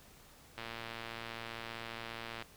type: click train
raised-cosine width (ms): 0.3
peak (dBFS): -26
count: 213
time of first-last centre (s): 0.58-2.423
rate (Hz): 115
effects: pink hiss -59 dBFS RMS until 2.56 s